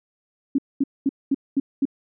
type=tone bursts; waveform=sine; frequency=274.5 Hz; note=C#4; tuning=17 cents flat; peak=-16 dBFS; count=6; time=0.55-1.854 s; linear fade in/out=5 ms; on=34 ms; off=220 ms; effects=none